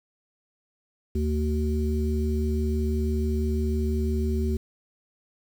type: harmonic tone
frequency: 75.5 Hz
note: D2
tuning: 48 cents sharp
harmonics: 1 / 3 / 5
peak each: -24 / -29 / -31 dBFS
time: 1.15-4.57 s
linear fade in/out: 5 ms
effects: 8-bit